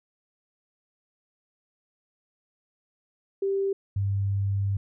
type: tone pair in turn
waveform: sine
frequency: 392 / 99.08 Hz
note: G4 / G2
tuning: 0 / +19 cents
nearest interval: 2 octaves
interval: 2381 cents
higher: first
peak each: -23 / -23 dBFS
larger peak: neither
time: 3.42-3.73 / 3.96-4.77 s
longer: second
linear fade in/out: 5 ms
effects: none